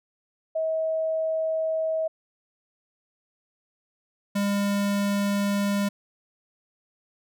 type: tone pair in turn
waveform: sine / square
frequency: 640 / 201.6 Hz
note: D#5 / G3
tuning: +49 / +49 cents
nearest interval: octave + minor sixth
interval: 2000 cents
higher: first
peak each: -23 dBFS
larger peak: neither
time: 0.55-2.08 / 4.35-5.89 s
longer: second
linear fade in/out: 10 ms
effects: none